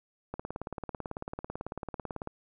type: click train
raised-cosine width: 1 ms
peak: -22 dBFS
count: 36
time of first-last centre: 0.34-2.274 s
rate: 18.1 Hz
effects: none